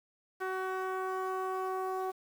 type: tone with low-pass filter sweep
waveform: sawtooth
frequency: 375.8 Hz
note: F#4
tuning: 27 cents sharp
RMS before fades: -35 dBFS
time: 0.4-2.12 s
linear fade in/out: 20 ms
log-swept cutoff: 1500 to 960 Hz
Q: 2.8
effects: 9-bit

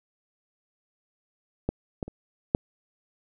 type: clicks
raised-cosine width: 2 ms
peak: -12 / -16 / -25 / -6 dBFS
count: 4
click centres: 1.69 / 2.028 / 2.08 / 2.549 s
effects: none

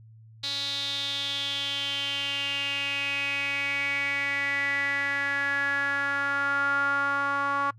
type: tone with band-pass filter sweep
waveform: sawtooth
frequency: 280.8 Hz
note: C#4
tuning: 22 cents sharp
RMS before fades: -28 dBFS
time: 0.43-7.71 s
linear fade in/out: 10 ms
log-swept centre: 4000 to 1200 Hz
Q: 7.4
effects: noise-tail reverb RT60 0.1 s tail -24 dB re dry + added 111 Hz sine -48 dBFS peak until 7.78 s

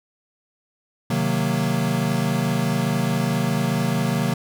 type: chord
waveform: square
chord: C half-diminished seventh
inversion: none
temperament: equal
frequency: 130.81 / 155.56 / 185 / 233.1 Hz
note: C3 / Eb3 / Gb3 / Bb3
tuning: 0 / 0 / 0 / 0 cents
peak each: -26 dBFS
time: 1.1-4.34 s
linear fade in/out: 5 ms
effects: none

